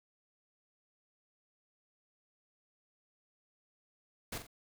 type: noise with echo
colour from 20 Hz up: pink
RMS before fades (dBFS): -40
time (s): 4.32-4.38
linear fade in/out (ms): 5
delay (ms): 44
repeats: 2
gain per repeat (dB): -8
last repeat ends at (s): 4.468
effects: none